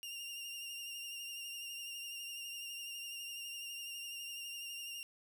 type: tone with vibrato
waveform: sawtooth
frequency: 2800 Hz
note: F7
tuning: 4 cents sharp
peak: -40 dBFS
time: 0.03-5.03 s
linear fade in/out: 0 ms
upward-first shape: triangle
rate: 12 Hz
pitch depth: 36 cents each way
effects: none